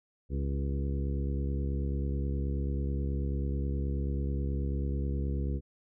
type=harmonic tone with a mistuned harmonic; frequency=69.3 Hz; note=C#2; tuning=in tune; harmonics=1 / 2 / 3 / 4 / 5 / 6 / 7; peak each=-30 / -36 / -40 / -42 / -44 / -46 / -47 dBFS; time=0.29-5.61 s; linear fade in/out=50 ms; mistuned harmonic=6; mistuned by=-21 cents; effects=none